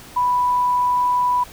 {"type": "tone", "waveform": "sine", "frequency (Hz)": 987.8, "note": "B5", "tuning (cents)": 0, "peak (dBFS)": -15, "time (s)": [0.16, 1.44], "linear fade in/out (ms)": 10, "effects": ["pink hiss -41 dBFS RMS until 1.52 s"]}